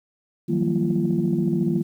sine tone cluster, 156.5 / 177.5 / 191.6 / 231.5 / 342.9 Hz, D#3 / F3 / G3 / A#3 / F4, +10 / +28 / -39 / -12 / -32 cents, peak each -25 dBFS, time 0.48-1.83 s, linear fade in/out 20 ms, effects tanh soft clip ceiling -10 dBFS + 9-bit

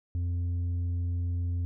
sine tone with tanh clipping, 87.31 Hz, F2, in tune, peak -28 dBFS, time 0.15-1.65 s, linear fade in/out 0 ms, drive 4 dB, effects none

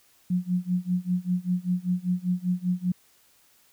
sine tone with tremolo, 180.1 Hz, F#3, 46 cents flat, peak -20 dBFS, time 0.3-2.92 s, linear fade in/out 5 ms, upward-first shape sine, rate 5.1 Hz, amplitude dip 95%, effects white hiss -61 dBFS RMS until 3.72 s

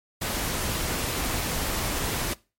pink noise, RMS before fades -28 dBFS, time 0.21-2.34 s, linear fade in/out 10 ms, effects noise-tail reverb RT60 0.3 s tail -21 dB re dry + MP3 64 kbps

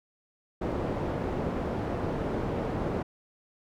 white low-pass noise, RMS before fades -31 dBFS, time 0.61-3.03 s, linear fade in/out 10 ms, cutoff 510 Hz, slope 12 dB/octave, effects none

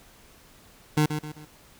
25% pulse tone with echo, 151.8 Hz, D#3, 42 cents flat, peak -15 dBFS, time 0.97-1.06 s, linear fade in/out 5 ms, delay 130 ms, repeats 3, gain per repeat -8 dB, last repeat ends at 1.45 s, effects pink hiss -54 dBFS RMS until 1.79 s

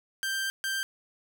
sawtooth tone bursts at uneven times, 1573 Hz, G6, 6 cents sharp, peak -25 dBFS, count 2, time 0.23-0.5 / 0.64-0.83 s, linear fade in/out 0 ms, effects none

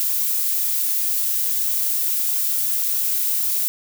violet noise, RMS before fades -21 dBFS, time 0-3.68 s, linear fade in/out 0 ms, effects none

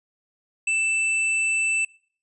square tone, 2650 Hz, E7, 9 cents sharp, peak -21 dBFS, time 0.67-1.85 s, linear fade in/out 5 ms, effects noise-tail reverb RT60 0.5 s tail -22 dB re dry + resampled to 24000 Hz

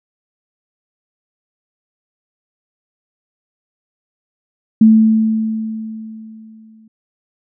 sine tone with exponential decay, 220.2 Hz, A3, 2 cents sharp, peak -3 dBFS, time 4.81-6.88 s, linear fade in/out 5 ms, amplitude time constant 450 ms, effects none

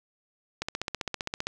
click train, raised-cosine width 0.2 ms, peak -13 dBFS, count 14, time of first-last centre 0.62-1.47 s, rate 15.3 Hz, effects none

